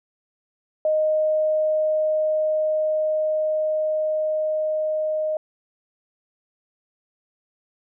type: tone with level ramp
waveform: sine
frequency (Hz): 620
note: D#5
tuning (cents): -6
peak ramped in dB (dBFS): -17 to -21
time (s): 0.85-5.37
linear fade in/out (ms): 2
effects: none